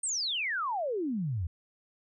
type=exponential sweep; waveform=sine; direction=down; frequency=8870 to 77.78 Hz; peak=-29 dBFS; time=0.03-1.47 s; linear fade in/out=5 ms; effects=none